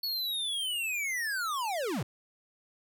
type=linear sweep; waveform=square; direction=down; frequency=4435 to 94.5 Hz; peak=-31 dBFS; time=0.03-2.03 s; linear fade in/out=5 ms; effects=none